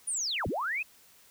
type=linear two-way sweep; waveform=sine; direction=down then up; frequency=9740 to 44.28 to 2640 Hz; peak=-29 dBFS; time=0.07-0.83 s; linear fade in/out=10 ms; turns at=0.47 s; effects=white hiss -59 dBFS RMS until 1.3 s